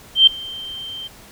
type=tone with ADSR envelope; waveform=sine; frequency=3136 Hz; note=G7; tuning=in tune; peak=-4 dBFS; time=0.15-1.08 s; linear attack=120 ms; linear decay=6 ms; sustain=-24 dB; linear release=13 ms; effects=pink hiss -44 dBFS RMS until 1.31 s